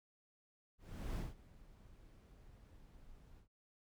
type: noise with ADSR envelope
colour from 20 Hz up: brown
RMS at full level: -39 dBFS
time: 0.78-3.48 s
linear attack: 390 ms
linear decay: 170 ms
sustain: -21 dB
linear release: 99 ms
effects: none